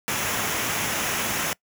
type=noise with comb filter; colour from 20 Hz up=pink; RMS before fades=-26 dBFS; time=0.08-1.53 s; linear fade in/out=0 ms; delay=0.23 ms; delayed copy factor=-0.5; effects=noise-tail reverb RT60 0.1 s tail -24 dB re dry + high-pass 100 Hz 12 dB/octave